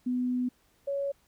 sine tone pair in turn, 249.4 / 558.8 Hz, B3 / C#5, +17 / +14 cents, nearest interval octave + major second, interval 1397 cents, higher second, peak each -26 / -28 dBFS, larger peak first, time 0.06-0.49 / 0.87-1.12 s, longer first, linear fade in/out 10 ms, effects pink hiss -67 dBFS RMS until 1.27 s

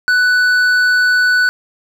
triangle tone with hard clipping, 1488 Hz, F#6, 9 cents sharp, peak -11 dBFS, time 0.08-1.49 s, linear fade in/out 0 ms, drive 10 dB, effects none

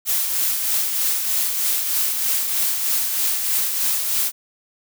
blue noise with tremolo, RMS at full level -19 dBFS, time 0.05-4.32 s, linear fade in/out 50 ms, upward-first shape triangle, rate 3.2 Hz, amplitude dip 45%, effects none

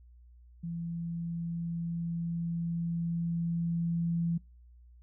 sine tone with level ramp, 168.6 Hz, E3, 39 cents sharp, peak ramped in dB -34 to -27 dBFS, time 0.63-4.38 s, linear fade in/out 10 ms, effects noise-tail reverb RT60 0.3 s tail -26 dB re dry + added 60 Hz sine -53 dBFS peak until 5.02 s

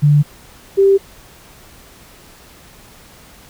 sine tone pair in turn, 146.83 / 392 Hz, D3 / G4, 0 / 0 cents, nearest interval octave + perfect fourth, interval 1700 cents, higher second, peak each -7 dBFS, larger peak neither, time 0.02-0.23 / 0.77-0.98 s, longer neither, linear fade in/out 20 ms, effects pink hiss -43 dBFS RMS until 3.49 s

